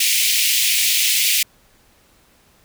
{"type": "high-pass noise", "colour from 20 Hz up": "pink", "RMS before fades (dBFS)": -17, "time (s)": [0, 1.43], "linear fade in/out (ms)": 5, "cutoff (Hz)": 2200, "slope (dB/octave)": 48, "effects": ["pink hiss -55 dBFS RMS until 2.64 s"]}